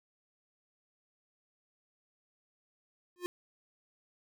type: tone with exponential growth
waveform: square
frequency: 355.7 Hz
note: F4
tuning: 32 cents sharp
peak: -30 dBFS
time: 3.16-3.26 s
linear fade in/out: 0 ms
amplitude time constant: 20 ms
effects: none